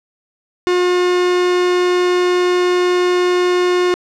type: tone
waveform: 45% pulse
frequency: 358.9 Hz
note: F4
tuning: 47 cents sharp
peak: -12 dBFS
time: 0.67-3.94 s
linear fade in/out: 0 ms
effects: low-pass 5000 Hz 12 dB/octave